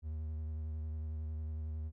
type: tone with vibrato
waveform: triangle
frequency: 77.78 Hz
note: D#2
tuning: in tune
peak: -35 dBFS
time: 0.02-1.92 s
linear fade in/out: 50 ms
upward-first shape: sine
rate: 11 Hz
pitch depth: 32 cents each way
effects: none